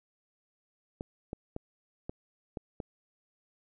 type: clicks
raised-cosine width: 2 ms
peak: -23 dBFS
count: 6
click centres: 1.009 / 1.331 / 1.564 / 2.095 / 2.572 / 2.802 s
effects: none

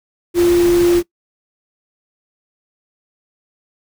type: tone in noise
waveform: sine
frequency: 347.9 Hz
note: F4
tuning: 7 cents flat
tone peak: -9 dBFS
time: 0.34-1.03 s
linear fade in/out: 50 ms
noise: pink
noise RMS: -25 dBFS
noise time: 0.34-1.03 s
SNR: +13 dB
effects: noise-tail reverb RT60 0.1 s tail -21 dB re dry

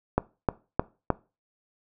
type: click train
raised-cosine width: 1 ms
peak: -7 dBFS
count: 4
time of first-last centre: 0.18-1.103 s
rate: 3.25 Hz
effects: noise-tail reverb RT60 0.3 s tail -20 dB re dry

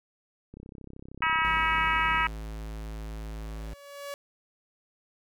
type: click train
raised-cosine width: 3 ms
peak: -31 dBFS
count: 56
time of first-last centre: 0.54-2.207 s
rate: 33 Hz
type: harmonic tone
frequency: 321.4 Hz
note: E4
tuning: 44 cents flat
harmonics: 3 / 4 / 5 / 6 / 7 / 8 / 9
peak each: -29 / -28 / -32 / -31 / -31 / -34 / -38 dBFS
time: 1.22-2.27 s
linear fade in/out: 2 ms
type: tone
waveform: square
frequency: 53.9 Hz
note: A1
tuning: 35 cents flat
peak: -36 dBFS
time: 1.44-3.74 s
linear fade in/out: 5 ms
type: tone with exponential growth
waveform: sawtooth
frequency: 567 Hz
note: C#5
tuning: 39 cents sharp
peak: -30 dBFS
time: 3.17-4.14 s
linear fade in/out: 0 ms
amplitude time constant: 210 ms
effects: none

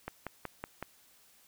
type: click train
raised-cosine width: 0.5 ms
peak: -22 dBFS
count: 5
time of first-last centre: 0.08-0.826 s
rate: 5.36 Hz
effects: white hiss -63 dBFS RMS until 1.47 s

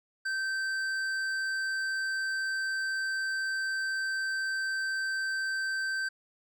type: tone with hard clipping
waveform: sine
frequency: 1554 Hz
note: G6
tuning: 16 cents flat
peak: -31 dBFS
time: 0.25-6.09 s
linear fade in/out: 10 ms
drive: 9 dB
effects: none

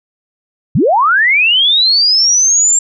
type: linear sweep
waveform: sine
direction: up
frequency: 98.4 to 7459 Hz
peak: -7 dBFS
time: 0.75-2.79 s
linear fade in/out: 5 ms
effects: none

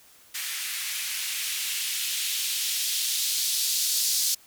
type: noise with band-pass filter sweep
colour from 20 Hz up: violet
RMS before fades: -28 dBFS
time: 0.34-4.35 s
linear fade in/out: 10 ms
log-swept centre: 1900 to 4800 Hz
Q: 1.5
effects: white hiss -55 dBFS RMS until 4.46 s

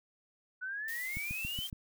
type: exponential sweep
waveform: sine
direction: up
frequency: 1473 to 3200 Hz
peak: -36 dBFS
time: 0.61-1.68 s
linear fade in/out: 20 ms
type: noise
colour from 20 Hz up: blue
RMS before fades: -45 dBFS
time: 0.88-1.7 s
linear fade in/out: 2 ms
type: click train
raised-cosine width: 5 ms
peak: -29 dBFS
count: 5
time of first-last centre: 1.17-1.729 s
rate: 7.16 Hz
effects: none

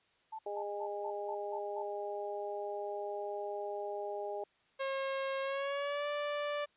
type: tone bursts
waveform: sine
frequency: 880 Hz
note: A5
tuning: in tune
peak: -40 dBFS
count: 7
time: 0.32-1.83 s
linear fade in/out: 10 ms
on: 70 ms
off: 170 ms
type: harmonic tone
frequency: 204.5 Hz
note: G#3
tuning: 26 cents flat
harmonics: 2 / 3 / 4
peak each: -40 / -41 / -42 dBFS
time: 0.46-4.44 s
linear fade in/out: 5 ms
type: tone with pitch glide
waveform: sawtooth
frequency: 540 to 585.5 Hz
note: C#5 to D5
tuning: -45 to -5 cents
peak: -30 dBFS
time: 4.79-6.66 s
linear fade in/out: 20 ms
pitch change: +140 cents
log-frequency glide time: 5.41-6.08 s
effects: white hiss -71 dBFS RMS until 6.76 s + resampled to 8000 Hz

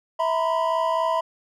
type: tone cluster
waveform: triangle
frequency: 652 / 947 / 1011 Hz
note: E5 / A#5 / B5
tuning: -19 / +27 / +40 cents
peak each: -22 / -25 / -22 dBFS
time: 0.19-1.21 s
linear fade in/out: 10 ms
effects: none

